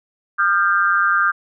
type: tone cluster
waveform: sine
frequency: 1212 / 1390 / 1579 Hz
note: D#6 / F6 / G6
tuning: -46 / -9 / +12 cents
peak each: -18 dBFS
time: 0.38-1.32 s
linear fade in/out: 20 ms
effects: none